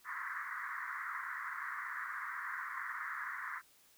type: band-pass noise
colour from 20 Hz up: white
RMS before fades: -42 dBFS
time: 0.04-3.62 s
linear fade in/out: 50 ms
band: 1000 to 2000 Hz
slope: 96 dB/octave
effects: white hiss -66 dBFS RMS until 3.97 s